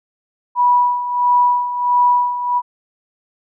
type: tone with tremolo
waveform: sine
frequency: 978 Hz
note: B5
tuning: 17 cents flat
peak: -9 dBFS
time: 0.55-2.62 s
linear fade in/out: 50 ms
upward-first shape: sine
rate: 1.5 Hz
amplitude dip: 70%
effects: none